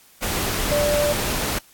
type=tone in noise; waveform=sine; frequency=587.3 Hz; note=D5; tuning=in tune; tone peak=-18 dBFS; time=0.71-1.13 s; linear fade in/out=10 ms; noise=pink; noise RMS=-24 dBFS; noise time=0.22-1.59 s; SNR=+3 dB; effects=white hiss -52 dBFS RMS until 1.73 s + AAC 64 kbps